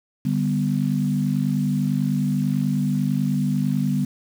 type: chord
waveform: sine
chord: G major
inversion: second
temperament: equal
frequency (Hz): 146.83 / 196 / 246.9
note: D3 / G3 / B3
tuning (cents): 0 / 0 / 0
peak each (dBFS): -23 / -23 / -24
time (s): 0.25-4.05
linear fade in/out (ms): 5
effects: 7-bit